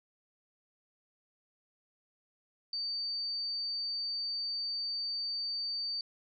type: tone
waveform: sine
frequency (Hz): 4600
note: D8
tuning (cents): -37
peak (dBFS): -33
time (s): 2.73-6.01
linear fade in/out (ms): 2
effects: none